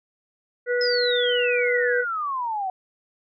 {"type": "harmonic tone", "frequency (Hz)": 488.5, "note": "B4", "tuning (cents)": -19, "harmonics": [1, 3, 4], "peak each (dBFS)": [-21, -27, -31], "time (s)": [0.66, 2.05], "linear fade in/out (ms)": 50}
{"type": "exponential sweep", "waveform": "sine", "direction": "down", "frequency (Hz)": [5200, 735], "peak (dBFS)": -24, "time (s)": [0.81, 2.7], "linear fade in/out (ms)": 2}
{"effects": []}